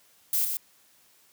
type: noise with echo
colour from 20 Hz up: violet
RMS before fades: -25 dBFS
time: 0.33-0.45 s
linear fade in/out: 2 ms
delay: 120 ms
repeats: 1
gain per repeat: -5 dB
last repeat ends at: 0.57 s
effects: white hiss -61 dBFS RMS until 1.32 s + high-pass 80 Hz 12 dB/octave